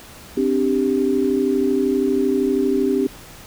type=chord; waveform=sine; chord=C suspended second; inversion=none; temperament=just; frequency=261.6 / 294.3 / 392.4 Hz; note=C4 / D4 / G4; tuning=0 / +4 / +2 cents; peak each=-20 / -22 / -19 dBFS; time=0.37-3.07 s; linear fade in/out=5 ms; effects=pink hiss -41 dBFS RMS until 3.46 s